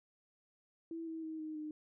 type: tone with pitch steps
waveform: sine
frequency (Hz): 329.6 / 323.4 / 317.3 / 311.3 / 305.4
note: E4 / E4 / D#4 / D#4 / D#4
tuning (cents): 0 / -33 / +34 / +1 / -32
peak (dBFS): -40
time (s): 0.91-1.71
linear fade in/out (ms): 2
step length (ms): 160
effects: none

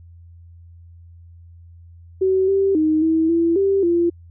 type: tone with pitch steps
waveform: sine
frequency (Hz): 378.7 / 390.6 / 311.4 / 322 / 334.7 / 392.1 / 342.9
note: F#4 / G4 / D#4 / E4 / E4 / G4 / F4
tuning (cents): +40 / -6 / +2 / -41 / +26 / 0 / -32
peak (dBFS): -14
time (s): 2.21-4.1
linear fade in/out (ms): 10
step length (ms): 270
effects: added 85 Hz sine -41 dBFS peak until 4.3 s

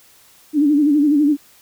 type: tone with vibrato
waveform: sine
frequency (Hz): 293.7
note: D4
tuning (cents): 0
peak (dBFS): -11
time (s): 0.53-1.37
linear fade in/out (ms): 50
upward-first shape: sine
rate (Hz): 12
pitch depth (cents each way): 84
effects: white hiss -50 dBFS RMS until 1.61 s

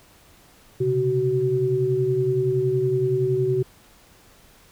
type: tone cluster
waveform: sine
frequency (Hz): 126.1 / 136.8 / 376.1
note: B2 / C#3 / F#4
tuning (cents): +36 / -23 / +28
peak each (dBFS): -27 / -26 / -20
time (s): 0.8-3.63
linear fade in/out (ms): 10
effects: pink hiss -53 dBFS RMS until 4.71 s

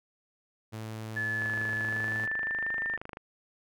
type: tone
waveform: sawtooth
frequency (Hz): 110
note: A2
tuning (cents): 0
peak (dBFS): -33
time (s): 0.72-2.27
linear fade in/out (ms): 20
type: tone with pitch glide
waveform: sine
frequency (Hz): 1724 to 1798.2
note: A6 to A6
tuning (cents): -36 to +37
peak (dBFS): -29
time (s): 1.16-2.97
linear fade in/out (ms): 10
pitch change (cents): +73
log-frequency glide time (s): 1.84-2.73
type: click train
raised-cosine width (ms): 0.5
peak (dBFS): -25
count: 46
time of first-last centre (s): 1.42-3.171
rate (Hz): 25.7
effects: none

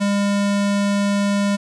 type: tone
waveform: square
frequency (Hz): 201.6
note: G3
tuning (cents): +49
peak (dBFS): -17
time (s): 0-1.57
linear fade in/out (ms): 20
effects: resampled to 22050 Hz + 8-bit

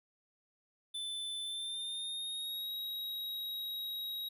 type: tone with pitch glide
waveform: square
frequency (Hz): 3520 to 3816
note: A7 to A#7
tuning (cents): 0 to +40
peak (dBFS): -38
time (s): 0.94-4.29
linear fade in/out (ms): 10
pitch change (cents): +140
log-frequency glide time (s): 1.43-2.71
effects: none

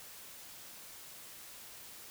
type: silence
effects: white hiss -51 dBFS RMS until 2.1 s

